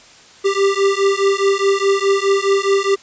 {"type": "beating tone pair", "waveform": "square", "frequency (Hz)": [392, 396.8], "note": ["G4", "G4"], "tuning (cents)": [0, 21], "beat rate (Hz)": 4.8, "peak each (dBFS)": -17, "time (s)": [0.44, 2.96], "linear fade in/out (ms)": 20, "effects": ["white hiss -44 dBFS RMS until 3.02 s", "resampled to 16000 Hz"]}